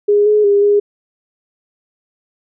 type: tone with pitch steps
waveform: sine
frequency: 412 / 422 / 404.5 / 410.2 Hz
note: G#4 / G#4 / G#4 / G#4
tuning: -14 / +28 / -46 / -21 cents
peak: -8 dBFS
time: 0.08-0.8 s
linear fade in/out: 10 ms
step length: 180 ms
effects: none